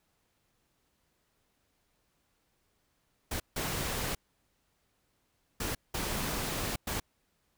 pink noise bursts at uneven times, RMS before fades -34 dBFS, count 5, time 3.31-3.4 / 3.56-4.15 / 5.6-5.75 / 5.94-6.76 / 6.87-7 s, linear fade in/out 5 ms, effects pink hiss -75 dBFS RMS until 7.57 s

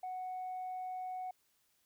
sine tone, 740 Hz, F#5, in tune, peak -37 dBFS, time 0.03-1.31 s, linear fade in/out 5 ms, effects tanh soft clip ceiling -36 dBFS + white hiss -75 dBFS RMS until 1.85 s

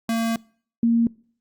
square / sine tone pair in turn, 227.9 / 232 Hz, A#3 / A#3, -39 / -8 cents, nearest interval unison, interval 31 cents, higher second, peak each -21 / -15 dBFS, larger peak second, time 0.09-0.36 / 0.83-1.07 s, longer first, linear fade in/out 2 ms, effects noise-tail reverb RT60 0.5 s tail -24 dB re dry + Opus 48 kbps

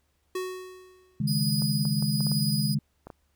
square tone with exponential decay, 370 Hz, F#4, in tune, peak -28 dBFS, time 0.35-1.27 s, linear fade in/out 5 ms, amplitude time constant 200 ms
sine chord, C# suspended second, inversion none, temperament equal with one note detuned, 137.63 / 155.56 / 207.7 Hz, C#3 / D#3 / G#3, -12 / 0 / 0 cents, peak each -28 dBFS, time 1.2-2.79 s, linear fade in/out 5 ms
sawtooth tone with tremolo, 4955 Hz, D#8, 8 cents flat, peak -26 dBFS, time 1.27-2.75 s, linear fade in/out 10 ms, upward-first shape sine, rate 1.1 Hz, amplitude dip 35%
clicks, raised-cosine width 1 ms, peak -27 dBFS, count 8, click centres 1.621 / 1.853 / 2.025 / 2.206 / 2.268 / 2.317 / 3.07 / 3.102 s
effects added 72 Hz sine -70 dBFS peak until 3.35 s + pink hiss -73 dBFS RMS until 3.35 s

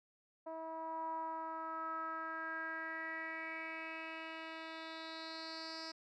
10% pulse tone with low-pass filter sweep, 322.9 Hz, E4, 36 cents flat, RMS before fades -44 dBFS, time 0.46-5.92 s, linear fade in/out 10 ms, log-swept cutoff 780 to 5100 Hz, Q 5.8, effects none

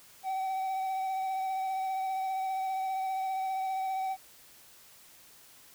triangle tone with vibrato, 763 Hz, G5, 47 cents flat, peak -28 dBFS, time 0.23-4.17 s, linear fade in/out 50 ms, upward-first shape triangle, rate 15 Hz, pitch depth 25 cents each way, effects white hiss -56 dBFS RMS until 5.74 s

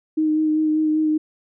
sine tone with vibrato, 310 Hz, D#4, 6 cents flat, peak -16 dBFS, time 0.17-1.18 s, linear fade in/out 10 ms, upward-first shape sine, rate 5.1 Hz, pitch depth 17 cents each way, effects none

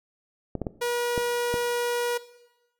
clicks, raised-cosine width 2 ms, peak -15 dBFS, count 5, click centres 0.553 / 0.617 / 0.668 / 1.178 / 1.541 s
sawtooth tone, 481.1 Hz, B4, 45 cents flat, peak -21 dBFS, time 0.81-2.18 s, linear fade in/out 10 ms
effects noise-tail reverb RT60 1.0 s tail -17 dB re dry

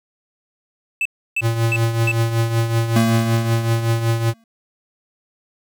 triangle tone bursts, 2635 Hz, E7, 1 cent flat, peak -15 dBFS, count 4, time 1.01-2.116 s, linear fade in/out 2 ms, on 44 ms, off 310 ms
square tone with tremolo, 114.8 Hz, A#2, 26 cents flat, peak -14 dBFS, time 1.41-4.34 s, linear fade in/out 50 ms, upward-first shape triangle, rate 5.3 Hz, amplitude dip 65%
square tone with exponential decay, 226.9 Hz, A#3, 47 cents flat, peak -14 dBFS, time 2.96-4.44 s, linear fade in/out 2 ms, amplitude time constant 320 ms
effects none

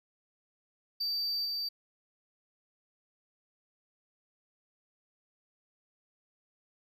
triangle tone with level steps, 4641 Hz, D8, 21 cents flat, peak -29 / -31 dBFS, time 1-1.69 s, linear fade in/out 10 ms, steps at 1.45 s, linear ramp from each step 5 ms, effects none

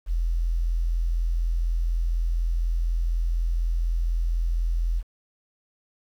sine tone, 42.05 Hz, E1, 35 cents sharp, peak -21 dBFS, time 0.06-5.03 s, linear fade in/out 50 ms, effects 9-bit

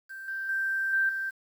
sine tone with level steps, 1568 Hz, G6, in tune, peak -38 / -31 / -26 / -22 / -29 dBFS, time 0.09-1.31 s, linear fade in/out 20 ms, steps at 0.28 / 0.49 / 0.93 / 1.09 s, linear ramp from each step 2 ms, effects 9-bit

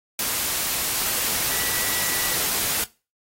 sine tone in noise, 1950 Hz, B6, 23 cents flat, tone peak -34 dBFS, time 1.5-2.35 s, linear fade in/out 2 ms, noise white, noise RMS -24 dBFS, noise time 0.19-2.84 s, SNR -13 dB, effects noise-tail reverb RT60 0.3 s tail -20 dB re dry + AAC 48 kbps

